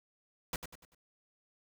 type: noise with echo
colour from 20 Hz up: pink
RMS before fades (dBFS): -36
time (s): 0.53-0.56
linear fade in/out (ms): 2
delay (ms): 97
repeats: 4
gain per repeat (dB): -8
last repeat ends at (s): 0.948
effects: none